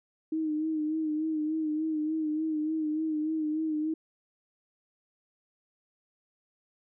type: tone with vibrato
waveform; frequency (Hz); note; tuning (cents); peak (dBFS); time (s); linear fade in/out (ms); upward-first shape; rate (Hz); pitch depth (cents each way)
sine; 311.1; D#4; 0; -27; 0.32-3.94; 5; sine; 3.4; 44
effects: none